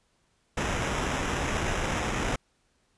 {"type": "noise with sample-and-hold", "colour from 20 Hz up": "pink", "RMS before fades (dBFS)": -29, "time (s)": [0.57, 2.36], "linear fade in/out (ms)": 5, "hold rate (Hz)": 4410, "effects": ["pink hiss -70 dBFS RMS until 2.97 s", "resampled to 22050 Hz"]}